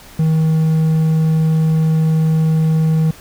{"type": "tone", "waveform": "triangle", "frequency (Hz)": 158.9, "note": "D#3", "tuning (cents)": 37, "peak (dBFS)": -9, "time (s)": [0.19, 3.11], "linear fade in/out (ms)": 5, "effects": ["pink hiss -40 dBFS RMS until 3.2 s"]}